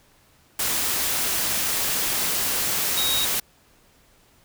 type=tone in noise; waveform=sine; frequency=3781 Hz; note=A#7; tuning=24 cents sharp; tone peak=-23 dBFS; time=2.97-3.25 s; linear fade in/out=5 ms; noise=white; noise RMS=-24 dBFS; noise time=0.59-3.4 s; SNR=-2 dB; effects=pink hiss -58 dBFS RMS until 4.44 s